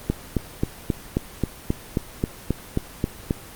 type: click train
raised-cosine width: 3 ms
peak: -7 dBFS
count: 13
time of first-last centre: 0.1-3.309 s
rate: 3.74 Hz
effects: pink hiss -41 dBFS RMS until 3.55 s + Opus 24 kbps